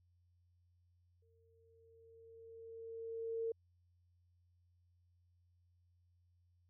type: tone with exponential growth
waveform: sine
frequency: 454.7 Hz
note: A#4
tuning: 43 cents flat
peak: -35 dBFS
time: 1.22-3.52 s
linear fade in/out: 5 ms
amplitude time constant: 500 ms
effects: added 88 Hz sine -70 dBFS peak until 6.69 s